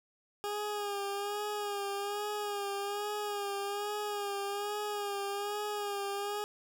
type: tone with vibrato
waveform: 20% pulse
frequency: 408.5 Hz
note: G#4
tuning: 29 cents flat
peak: -29 dBFS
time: 0.44-6.44 s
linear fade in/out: 0 ms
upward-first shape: sine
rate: 1.2 Hz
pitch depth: 41 cents each way
effects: none